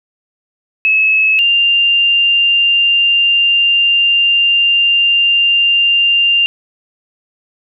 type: tone pair in turn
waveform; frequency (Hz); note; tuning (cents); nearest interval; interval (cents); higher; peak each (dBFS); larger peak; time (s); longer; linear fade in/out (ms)
sine; 2585 / 2792; E7 / F7; -34 / -1; minor second; 133; second; -8; neither; 0.85-1.39 / 1.39-6.46; second; 0
effects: none